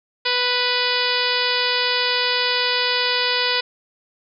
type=harmonic tone; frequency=493.9 Hz; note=B4; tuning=in tune; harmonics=1 / 2 / 3 / 4 / 5 / 6 / 7 / 8 / 9 / 10; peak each=-27 / -27 / -27 / -27 / -27 / -27 / -27 / -27 / -27 / -27 dBFS; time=0.25-3.61 s; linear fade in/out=10 ms; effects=none